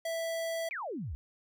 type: tone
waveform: square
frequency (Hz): 659.3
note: E5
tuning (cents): 0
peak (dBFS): -33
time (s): 0.05-0.69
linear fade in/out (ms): 5
type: exponential sweep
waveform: sine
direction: down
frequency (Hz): 2489 to 60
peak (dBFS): -35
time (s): 0.71-1.15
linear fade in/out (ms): 0
effects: none